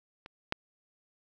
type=clicks; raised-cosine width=0.3 ms; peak=-29 / -13 dBFS; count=2; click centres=0.261 / 0.524 s; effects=none